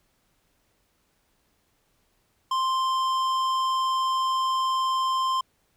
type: tone with tanh clipping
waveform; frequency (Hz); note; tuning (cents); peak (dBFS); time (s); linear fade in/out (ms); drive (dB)
sine; 1046.5; C6; 0; -24; 2.51-5.41; 5; 13
effects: pink hiss -69 dBFS RMS until 5.76 s